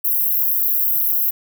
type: high-pass noise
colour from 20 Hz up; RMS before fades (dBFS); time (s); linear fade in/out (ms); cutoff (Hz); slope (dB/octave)
pink; -18; 0.04-1.31; 10; 12000; 96
effects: none